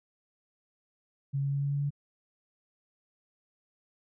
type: tone with pitch steps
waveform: sine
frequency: 138.59 / 139.47 / 140.36 / 141.26 / 142.16 / 143.06 Hz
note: C#3 / C#3 / C#3 / C#3 / C#3 / D3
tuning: 0 / +11 / +22 / +33 / +44 / -45 cents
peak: -27 dBFS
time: 1.33-1.906 s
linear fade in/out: 20 ms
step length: 96 ms
effects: none